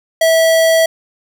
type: tone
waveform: square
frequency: 652 Hz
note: E5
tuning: 19 cents flat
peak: -9 dBFS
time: 0.21-0.86 s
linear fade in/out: 5 ms
effects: none